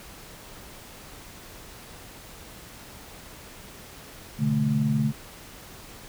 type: tone cluster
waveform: sine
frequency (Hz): 124.1 / 144.8 / 217.9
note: B2 / D3 / A3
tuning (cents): +9 / -24 / -17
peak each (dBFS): -30 / -24 / -24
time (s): 4.38-5.13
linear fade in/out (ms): 50
effects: pink hiss -45 dBFS RMS until 6.08 s